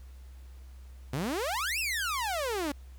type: exponential two-way sweep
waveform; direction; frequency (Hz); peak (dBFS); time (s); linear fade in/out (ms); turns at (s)
sawtooth; up then down; 120 to 2794 to 272.6; -26; 1.13-2.72; 5; 1.79
effects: added 64 Hz sine -45 dBFS peak until 2.98 s + pink hiss -63 dBFS RMS until 2.98 s